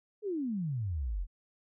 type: exponential sweep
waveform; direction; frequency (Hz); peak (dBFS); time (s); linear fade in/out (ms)
sine; down; 441.6 to 38.89; -31; 0.22-1.27; 50
effects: none